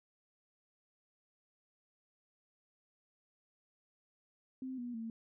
sine tone with pitch steps, 260.1 / 242.7 / 226.4 Hz, C4 / B3 / A3, -10 / -30 / +50 cents, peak -39 dBFS, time 4.62-5.1 s, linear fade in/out 2 ms, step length 160 ms, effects none

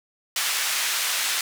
pink band-pass noise, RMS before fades -25 dBFS, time 0.36-1.41 s, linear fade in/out 2 ms, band 1700 to 13000 Hz, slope 12 dB/octave, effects none

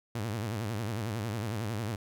sawtooth tone with vibrato, 109.5 Hz, A2, 8 cents flat, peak -28 dBFS, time 0.15-1.96 s, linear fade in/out 5 ms, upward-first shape sine, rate 11 Hz, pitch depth 160 cents each way, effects none

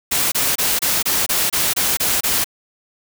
white noise bursts, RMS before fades -18 dBFS, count 10, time 0.11-2.444 s, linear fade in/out 10 ms, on 210 ms, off 26 ms, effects none

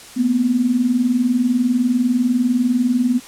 sine tone pair together, 230 / 250 Hz, A#3 / B3, -23 / +21 cents, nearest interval minor second, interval 144 cents, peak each -20 / -15 dBFS, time 0.16-3.2 s, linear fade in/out 20 ms, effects white hiss -39 dBFS RMS until 3.27 s + low-pass 10000 Hz 12 dB/octave

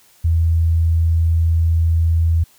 sine tone, 82.41 Hz, E2, in tune, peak -12 dBFS, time 0.24-2.44 s, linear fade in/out 10 ms, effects white hiss -52 dBFS RMS until 2.58 s

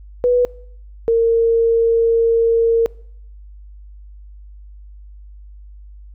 sine tone pair in turn, 491 / 459.2 Hz, B4 / A#4, -10 / -26 cents, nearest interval minor second, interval 116 cents, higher first, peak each -11 dBFS, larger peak neither, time 0.24-0.45 / 1.08-2.86 s, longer second, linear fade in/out 0 ms, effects noise-tail reverb RT60 0.7 s tail -24 dB re dry + added 50 Hz sine -36 dBFS peak until 6.14 s

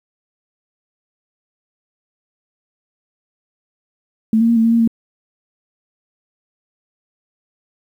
sine tone with pitch steps, 221 / 229.6 / 233.4 / 224.7 / 229.2 / 231.8 / 228.1 Hz, A3 / A#3 / A#3 / A3 / A#3 / A#3 / A#3, +8 / -26 / +2 / +37 / -29 / -10 / -37 cents, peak -10 dBFS, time 4.33-4.876 s, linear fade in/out 2 ms, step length 78 ms, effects 8-bit

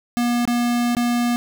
square tone with dropouts, 240 Hz, B3, 49 cents flat, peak -18 dBFS, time 0.17-1.36 s, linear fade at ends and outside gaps 0 ms, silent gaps 0.453-0.476 / 0.95-0.968 s, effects none

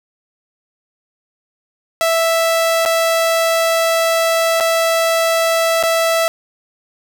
sawtooth tone with dropouts, 659.3 Hz, E5, in tune, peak -9 dBFS, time 2.01-6.28 s, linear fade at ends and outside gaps 0 ms, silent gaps 2.852-2.859 / 4.601-4.607 / 5.828-5.836 s, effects none

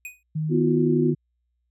square tone with exponential decay, 2489 Hz, D#7, in tune, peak -31 dBFS, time 0.05-0.23 s, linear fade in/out 2 ms, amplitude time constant 38 ms
sine tone with pitch glide, 155.56 to 153.06 Hz, D#3 to D#3, 0 to -28 cents, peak -23 dBFS, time 0.35-1.15 s, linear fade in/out 10 ms, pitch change -28 cents, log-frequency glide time 0.87-0.99 s
sine chord, B suspended fourth, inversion none, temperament equal with one note detuned, 246.9 / 329.6 / 361.1 Hz, B3 / E4 / F#4, 0 / 0 / -42 cents, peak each -22 / -26 / -22 dBFS, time 0.49-1.15 s, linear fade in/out 50 ms
effects added 60 Hz sine -70 dBFS peak until 1.7 s

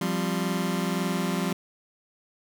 sawtooth chord, F suspended second, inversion none, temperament just, 174.61 / 196.44 / 261.9 Hz, F3 / G3 / C4, 0 / +4 / +2 cents, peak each -24 / -25 / -28 dBFS, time 0.01-1.53 s, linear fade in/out 5 ms, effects none

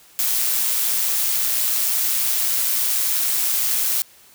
blue noise with amplitude modulation, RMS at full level -19 dBFS, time 0.19-4.02 s, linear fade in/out 0 ms, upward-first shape sine, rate 121 Hz, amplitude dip 30%, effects white hiss -50 dBFS RMS until 4.34 s

